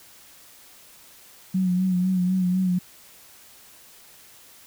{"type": "tone with vibrato", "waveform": "sine", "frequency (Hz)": 183.6, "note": "F#3", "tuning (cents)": -13, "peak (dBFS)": -19, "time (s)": [1.54, 2.79], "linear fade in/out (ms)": 10, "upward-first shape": "sine", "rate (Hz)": 4, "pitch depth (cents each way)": 43, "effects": ["white hiss -50 dBFS RMS until 4.66 s"]}